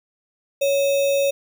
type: tone with sample-and-hold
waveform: sine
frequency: 557 Hz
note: C#5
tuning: 8 cents sharp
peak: -16 dBFS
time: 0.61-1.31 s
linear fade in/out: 10 ms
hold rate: 3150 Hz
effects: none